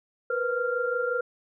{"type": "tone cluster", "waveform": "sine", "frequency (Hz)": [478.4, 504, 1390], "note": ["A#4", "B4", "F6"], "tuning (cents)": [45, 35, -9], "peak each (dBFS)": -29, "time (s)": [0.3, 1.21], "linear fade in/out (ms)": 5, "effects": []}